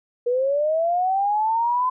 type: linear sweep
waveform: sine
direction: up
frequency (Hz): 475.6 to 1024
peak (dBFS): -18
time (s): 0.26-1.9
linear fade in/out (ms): 10
effects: none